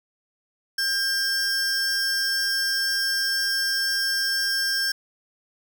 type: tone pair together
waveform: 45% pulse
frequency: 1597 / 5398 Hz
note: G6 / E8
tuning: +32 / +40 cents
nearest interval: octave + major sixth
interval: 2108 cents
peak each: -25 dBFS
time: 0.78-4.92 s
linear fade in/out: 5 ms
effects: none